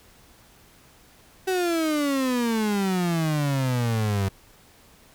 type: exponential sweep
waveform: 35% pulse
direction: down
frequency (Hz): 381 to 95.2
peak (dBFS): -20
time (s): 1.47-4.29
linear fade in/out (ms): 10
effects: pink hiss -54 dBFS RMS until 5.14 s